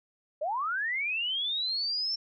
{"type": "linear sweep", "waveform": "sine", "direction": "up", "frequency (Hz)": [562, 5420], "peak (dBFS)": -28, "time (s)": [0.41, 2.16], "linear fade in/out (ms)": 10, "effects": []}